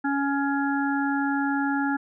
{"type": "harmonic tone", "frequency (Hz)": 279.3, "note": "C#4", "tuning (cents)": 13, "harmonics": [1, 3, 5, 6], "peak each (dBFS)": [-24, -29, -31, -32], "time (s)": [0.04, 1.97], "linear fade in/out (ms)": 10, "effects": []}